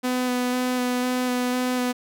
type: tone with vibrato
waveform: sawtooth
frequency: 250 Hz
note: B3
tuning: 21 cents sharp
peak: -18 dBFS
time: 0.03-1.93 s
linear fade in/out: 20 ms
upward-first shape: square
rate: 2 Hz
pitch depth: 11 cents each way
effects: none